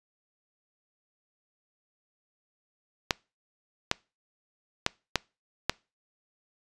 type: clicks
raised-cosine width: 0.2 ms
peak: -5 dBFS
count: 5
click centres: 3.108 / 3.914 / 4.864 / 5.157 / 5.696 s
effects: noise-tail reverb RT60 0.3 s tail -25 dB re dry + resampled to 22050 Hz